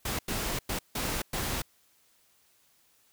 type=noise bursts at uneven times; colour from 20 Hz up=pink; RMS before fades=-32 dBFS; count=5; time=0.05-0.19 / 0.28-0.59 / 0.69-0.79 / 0.95-1.22 / 1.33-1.62 s; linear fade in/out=5 ms; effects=white hiss -66 dBFS RMS until 3.12 s